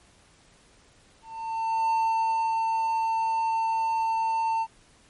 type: tone with ADSR envelope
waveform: triangle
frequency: 899 Hz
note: A5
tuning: 37 cents sharp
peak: -19 dBFS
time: 1.22-4.67 s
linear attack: 680 ms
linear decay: 590 ms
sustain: -2 dB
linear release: 54 ms
effects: pink hiss -58 dBFS RMS until 5.09 s + MP3 48 kbps